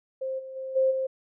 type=tone with level steps; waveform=sine; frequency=527 Hz; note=C5; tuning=12 cents sharp; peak=-28 / -37 / -32 / -19 / -25 dBFS; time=0.21-1.07 s; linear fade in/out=10 ms; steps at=0.38 / 0.55 / 0.75 / 0.9 s; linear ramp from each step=20 ms; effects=none